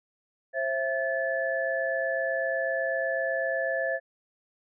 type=tone cluster; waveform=sine; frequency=534 / 662 / 1733 Hz; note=C5 / E5 / A6; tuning=+35 / +7 / -27 cents; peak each=-30 dBFS; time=0.53-4 s; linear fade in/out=50 ms; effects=none